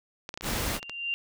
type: clicks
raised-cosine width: 0.2 ms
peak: -19 dBFS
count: 10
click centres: 0.291 / 0.341 / 0.375 / 0.41 / 0.444 / 0.501 / 0.56 / 0.765 / 0.829 / 0.896 s
type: noise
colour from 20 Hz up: pink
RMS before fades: -30 dBFS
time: 0.42-0.8 s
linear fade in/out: 50 ms
type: tone with exponential growth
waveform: sine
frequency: 2781 Hz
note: F7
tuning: 8 cents flat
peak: -25 dBFS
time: 0.45-1.14 s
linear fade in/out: 0 ms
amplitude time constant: 150 ms
effects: none